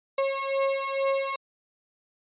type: beating tone pair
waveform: 35% pulse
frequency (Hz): 543 / 545.2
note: C#5 / C#5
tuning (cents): -36 / -29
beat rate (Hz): 2.2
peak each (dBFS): -26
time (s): 0.18-1.36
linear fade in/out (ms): 5
effects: resampled to 8000 Hz